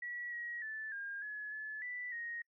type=tone with pitch steps; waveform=sine; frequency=1934 / 1902 / 1751 / 1614 / 1700 / 1723 / 1976 / 1872 Hz; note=B6 / A#6 / A6 / G#6 / G#6 / A6 / B6 / A#6; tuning=-37 / +34 / -9 / -50 / +40 / -37 / 0 / +7 cents; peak=-40 dBFS; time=0.02-2.42 s; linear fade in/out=5 ms; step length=300 ms; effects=noise-tail reverb RT60 0.1 s tail -26 dB re dry